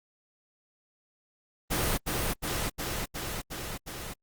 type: noise with echo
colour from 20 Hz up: pink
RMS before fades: -27 dBFS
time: 1.7-1.98 s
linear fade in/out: 20 ms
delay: 360 ms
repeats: 6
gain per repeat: -2 dB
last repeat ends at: 4.14 s
effects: Opus 24 kbps